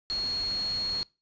sine tone in noise, 4305 Hz, C8, 49 cents sharp, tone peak -28 dBFS, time 0.1-1.03 s, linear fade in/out 0 ms, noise pink, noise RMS -42 dBFS, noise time 0.1-1.03 s, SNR +11 dB, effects noise-tail reverb RT60 0.3 s tail -24 dB re dry + resampled to 16000 Hz

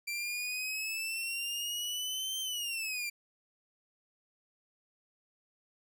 sawtooth exponential two-way sweep, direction up then down, 2349 to 3136 to 2349 Hz, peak -31 dBFS, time 0.07-3.1 s, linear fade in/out 10 ms, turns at 2.4 s, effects none

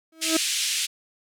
35% pulse tone with exponential growth, 322.1 Hz, E4, 40 cents flat, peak -16 dBFS, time 0.12-0.37 s, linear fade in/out 5 ms, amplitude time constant 54 ms
pink band-pass noise, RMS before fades -26 dBFS, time 0.21-0.87 s, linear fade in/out 20 ms, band 2500 to 10000 Hz, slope 24 dB/octave
effects none

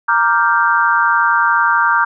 sine chord, G minor seventh, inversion first, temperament equal, 932.3 / 1174.7 / 1396.9 / 1568 Hz, Bb5 / D6 / F6 / G6, 0 / 0 / 0 / 0 cents, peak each -16 dBFS, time 0.08-2.05 s, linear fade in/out 10 ms, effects none

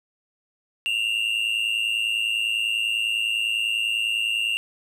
triangle tone pair together, 2721 / 2831 Hz, F7 / F7, -46 / +23 cents, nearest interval minor second, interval 69 cents, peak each -23 dBFS, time 0.86-4.57 s, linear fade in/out 0 ms, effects none

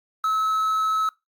triangle tone with quantisation, 1293 Hz, E6, 34 cents flat, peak -18 dBFS, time 0.24-1.09 s, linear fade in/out 2 ms, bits 7, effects noise-tail reverb RT60 0.2 s tail -21 dB re dry + Opus 48 kbps

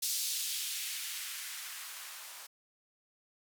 violet noise with band-pass filter sweep, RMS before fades -39 dBFS, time 0.02-2.47 s, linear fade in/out 10 ms, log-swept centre 4700 to 800 Hz, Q 1.2, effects none

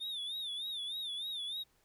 triangle tone with vibrato, 3590 Hz, A7, 34 cents sharp, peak -36 dBFS, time 0-1.64 s, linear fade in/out 20 ms, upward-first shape sine, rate 3.3 Hz, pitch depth 110 cents each way, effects pink hiss -72 dBFS RMS until 1.84 s

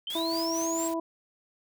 sine linear sweep, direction up, 3048 to 7690 Hz, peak -32 dBFS, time 0.07-0.88 s, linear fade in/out 2 ms
white noise with tremolo, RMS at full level -41 dBFS, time 0.1-0.94 s, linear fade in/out 2 ms, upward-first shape sine, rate 4.4 Hz, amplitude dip 50%
harmonic tone, 329.7 Hz, E4, in tune, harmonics 1 / 2 / 3, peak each -30 / -33 / -35 dBFS, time 0.15-1 s, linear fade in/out 5 ms
effects none

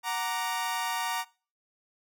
sawtooth chord, Gb augmented, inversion none, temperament equal, 740 / 932.3 / 1174.7 Hz, Gb5 / Bb5 / D6, 0 / 0 / 0 cents, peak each -32 / -27 / -33 dBFS, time 0.03-1.25 s, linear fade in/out 50 ms, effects noise-tail reverb RT60 0.4 s tail -23 dB re dry

